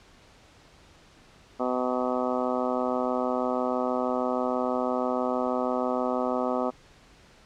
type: harmonic tone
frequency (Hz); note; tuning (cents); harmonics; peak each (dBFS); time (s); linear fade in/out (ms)
126.2; B2; +38; 2 / 3 / 4 / 5 / 6 / 7 / 8 / 9 / 10; -30 / -34 / -31 / -31 / -34 / -37 / -40 / -36 / -37; 1.59-6.71; 20
effects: pink hiss -55 dBFS RMS until 7.45 s + low-pass 6000 Hz 12 dB/octave